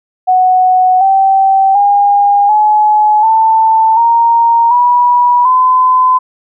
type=tone with pitch steps; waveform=sine; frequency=740 / 774.6 / 810.7 / 848.6 / 888.2 / 929.7 / 973.1 / 1018.5 Hz; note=F#5 / G5 / G#5 / G#5 / A5 / A#5 / B5 / C6; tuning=0 / -21 / -42 / +37 / +16 / -5 / -26 / -47 cents; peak=-5 dBFS; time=0.27-6.19 s; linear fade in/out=20 ms; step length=740 ms; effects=none